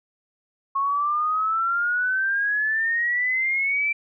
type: exponential sweep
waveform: sine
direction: up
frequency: 1090 to 2349 Hz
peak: -20 dBFS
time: 0.75-3.93 s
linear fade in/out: 10 ms
effects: none